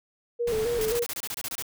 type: tone with vibrato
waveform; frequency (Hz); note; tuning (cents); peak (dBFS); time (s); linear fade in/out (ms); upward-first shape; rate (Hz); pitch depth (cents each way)
sine; 455.9; A#4; -39; -24; 0.39-1.05; 20; square; 3.8; 72
type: noise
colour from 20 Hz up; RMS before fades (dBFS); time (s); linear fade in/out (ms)
pink; -36; 0.47-0.98; 5
type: noise bursts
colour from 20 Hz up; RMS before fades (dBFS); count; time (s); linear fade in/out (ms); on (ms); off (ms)
white; -33; 12; 0.81-1.624; 2; 44; 26
effects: none